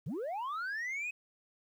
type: linear sweep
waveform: sine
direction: up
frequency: 111.5 to 2558 Hz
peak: -32 dBFS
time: 0.06-1.11 s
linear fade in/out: 10 ms
effects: tanh soft clip ceiling -34 dBFS + 11-bit